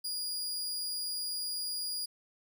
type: tone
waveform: sawtooth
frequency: 4864 Hz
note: D#8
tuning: 40 cents flat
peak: -31 dBFS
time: 0.04-2.06 s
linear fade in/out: 10 ms
effects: none